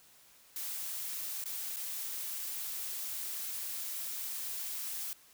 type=noise with dropouts; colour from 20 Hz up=blue; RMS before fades=-39 dBFS; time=0.56-5.13 s; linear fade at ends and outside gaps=1 ms; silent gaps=1.44-1.457 / 1.761-1.767 s; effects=white hiss -61 dBFS RMS until 5.33 s